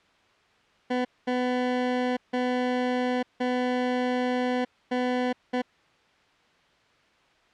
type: tone bursts at uneven times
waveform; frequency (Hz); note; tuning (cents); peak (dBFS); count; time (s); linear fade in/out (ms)
20% pulse; 250; B3; +21; -19; 6; 0.9-1.05 / 1.27-2.17 / 2.33-3.23 / 3.4-4.65 / 4.91-5.33 / 5.53-5.62; 10
effects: white hiss -61 dBFS RMS until 7.53 s + low-pass 3000 Hz 12 dB/octave